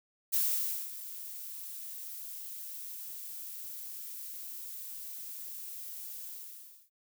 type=noise with ADSR envelope; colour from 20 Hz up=violet; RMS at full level=-28 dBFS; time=0.32-6.9 s; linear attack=22 ms; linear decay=550 ms; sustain=-15 dB; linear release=650 ms; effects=none